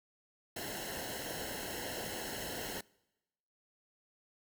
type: noise with comb filter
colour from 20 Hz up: pink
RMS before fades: -41 dBFS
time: 0.56-2.81 s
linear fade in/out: 5 ms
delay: 0.84 ms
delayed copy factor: -0.8
effects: noise-tail reverb RT60 1.0 s tail -25 dB re dry